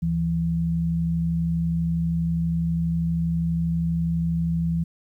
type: tone pair together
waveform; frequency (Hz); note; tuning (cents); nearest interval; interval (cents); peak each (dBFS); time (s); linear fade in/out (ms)
sine; 74.03 / 166.4; D2 / E3; +14 / +17; octave + major second; 1403; -30 / -21; 0.02-4.84; 10
effects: 10-bit